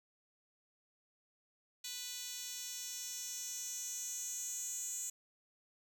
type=tone with high-pass filter sweep; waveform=10% pulse; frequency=494.5 Hz; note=B4; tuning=2 cents sharp; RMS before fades=-43 dBFS; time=1.84-5.1 s; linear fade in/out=5 ms; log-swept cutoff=4600 to 7000 Hz; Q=4.7; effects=none